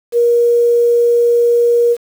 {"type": "tone with quantisation", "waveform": "sine", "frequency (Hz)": 474.3, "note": "A#4", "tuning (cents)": 30, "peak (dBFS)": -8, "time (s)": [0.12, 1.97], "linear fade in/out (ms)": 50, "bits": 6, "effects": []}